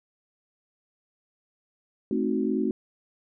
sine chord, A diminished seventh, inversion none, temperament equal with one note detuned, 217.7 / 261.6 / 311.1 / 370 Hz, A3 / C4 / Eb4 / Gb4, -18 / 0 / 0 / 0 cents, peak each -28 / -28 / -30 / -29 dBFS, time 2.11-2.71 s, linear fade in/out 2 ms, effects none

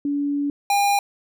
sine / square tone pair in turn, 286.2 / 807.2 Hz, D4 / G#5, -45 / -49 cents, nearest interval octave + tritone, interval 1796 cents, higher second, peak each -20 / -17 dBFS, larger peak second, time 0.05-0.5 / 0.7-0.99 s, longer first, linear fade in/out 2 ms, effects none

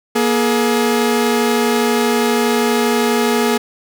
sawtooth tone pair together, 237.8 / 423.2 Hz, A#3 / G#4, +35 / +33 cents, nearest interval minor seventh, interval 998 cents, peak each -12 dBFS, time 0.15-3.58 s, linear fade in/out 10 ms, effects none

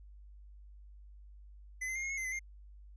square tone with pitch steps, 2024 / 2065 / 2122 / 2152 / 2181 / 2074 / 2028 / 2115 Hz, B6 / C7 / C7 / C7 / C#7 / C7 / B6 / C7, +42 / -23 / +24 / +48 / -29 / -16 / +45 / +18 cents, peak -36 dBFS, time 1.81-2.394 s, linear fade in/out 10 ms, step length 73 ms, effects added 50 Hz sine -51 dBFS peak until 2.96 s + resampled to 22050 Hz

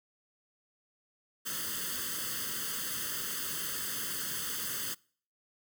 white noise with comb filter, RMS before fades -36 dBFS, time 1.45-4.95 s, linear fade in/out 20 ms, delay 0.63 ms, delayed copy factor +0.9, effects noise-tail reverb RT60 0.5 s tail -25 dB re dry + high-pass 100 Hz 12 dB/octave

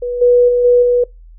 sine tone with level steps, 488.4 Hz, B4, 19 cents flat, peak -17 / -6 / -10 / -6 / -9 dBFS, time 0.02-1.04 s, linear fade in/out 5 ms, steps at 0.21 / 0.48 / 0.64 / 0.82 s, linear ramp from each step 10 ms, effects noise-tail reverb RT60 0.2 s tail -23 dB re dry + added 41 Hz sine -36 dBFS peak until 1.38 s

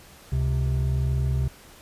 triangle tone pair together, 69.3 / 130.82 Hz, C#2 / C3, 0 / 0 cents, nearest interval major seventh, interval 1100 cents, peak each -22 dBFS, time 0.32-1.48 s, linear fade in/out 5 ms, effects pink hiss -49 dBFS RMS until 1.81 s + resampled to 32000 Hz

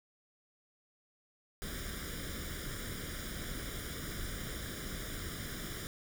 pink noise with comb filter, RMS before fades -41 dBFS, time 1.62-5.87 s, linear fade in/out 0 ms, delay 0.57 ms, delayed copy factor +0.8, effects none

